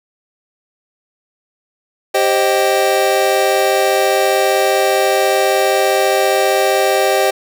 square tone cluster, 392.9 / 528 / 623 / 777 Hz, G4 / C5 / D#5 / G5, +4 / +16 / +2 / -16 cents, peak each -18 dBFS, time 2.14-7.31 s, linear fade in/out 10 ms, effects none

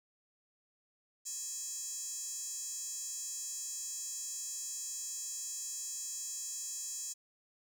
square tone with high-pass filter, 362.7 Hz, F#4, 34 cents flat, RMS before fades -41 dBFS, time 1.25-7.14 s, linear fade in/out 20 ms, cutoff 6800 Hz, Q 6.5, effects 12-bit

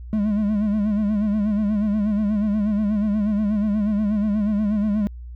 triangle tone with vibrato, 209.3 Hz, G#3, 14 cents sharp, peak -16 dBFS, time 0.13-5.07 s, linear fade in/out 0 ms, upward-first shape sine, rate 8.3 Hz, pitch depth 72 cents each way, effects added 60 Hz sine -33 dBFS peak until 5.35 s

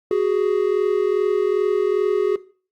triangle tone pair together, 372.8 / 415.3 Hz, F#4 / G#4, +13 / 0 cents, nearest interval major second, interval 187 cents, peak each -17 dBFS, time 0.11-2.36 s, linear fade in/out 2 ms, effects noise-tail reverb RT60 0.4 s tail -18 dB re dry + Opus 48 kbps

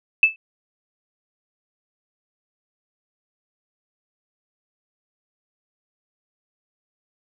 sine tone with exponential decay, 2626 Hz, E7, 7 cents flat, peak -6 dBFS, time 0.23-0.36 s, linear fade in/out 2 ms, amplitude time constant 27 ms, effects none

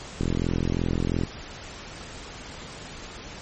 click train, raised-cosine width 3 ms, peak -12 dBFS, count 45, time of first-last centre 0.21-1.236 s, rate 42.9 Hz, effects pink hiss -40 dBFS RMS until 3.41 s + MP3 32 kbps

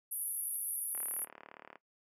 white band-pass noise, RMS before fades -38 dBFS, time 0.11-1.25 s, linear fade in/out 10 ms, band 10000 to 12000 Hz, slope 96 dB/octave
click train, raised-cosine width 0.5 ms, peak -33 dBFS, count 31, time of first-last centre 0.95-1.756 s, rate 37.2 Hz
effects noise-tail reverb RT60 0.1 s tail -17 dB re dry + high-pass 300 Hz 12 dB/octave

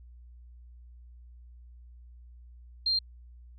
sine tone, 4186 Hz, C8, in tune, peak -24 dBFS, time 2.86-2.99 s, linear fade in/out 5 ms, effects added 60 Hz sine -48 dBFS peak until 3.58 s

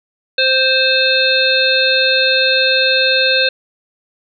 harmonic tone, 523.3 Hz, C5, in tune, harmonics 1 / 3 / 5 / 7 / 8, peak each -17 / -17 / -17 / -17 / -17 dBFS, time 0.38-3.49 s, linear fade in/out 5 ms, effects none

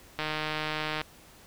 click train, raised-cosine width 0.3 ms, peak -15 dBFS, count 128, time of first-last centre 0.19-1.015 s, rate 154 Hz, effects pink hiss -54 dBFS RMS until 1.46 s

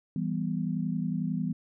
sine chord, E minor, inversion none, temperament equal, 164.81 / 196 / 246.9 Hz, E3 / G3 / B3, 0 / 0 / 0 cents, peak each -31 / -32 / -33 dBFS, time 0.16-1.53 s, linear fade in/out 2 ms, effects none

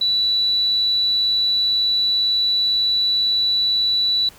triangle tone, 3951 Hz, B7, in tune, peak -12 dBFS, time 0.01-4.29 s, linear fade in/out 5 ms, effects tanh soft clip ceiling -14 dBFS + pink hiss -46 dBFS RMS until 4.38 s

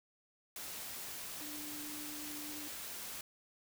sine tone in noise, 298.2 Hz, D4, 27 cents sharp, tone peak -48 dBFS, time 1.41-2.68 s, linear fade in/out 2 ms, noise white, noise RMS -45 dBFS, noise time 0.56-3.21 s, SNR -6 dB, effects none

